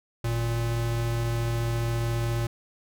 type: tone pair together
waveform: square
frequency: 52 / 116.5 Hz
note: G#1 / A#2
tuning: +3 / -1 cents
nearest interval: octave + major second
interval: 1396 cents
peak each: -34 / -26 dBFS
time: 0.24-2.47 s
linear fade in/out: 5 ms
effects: none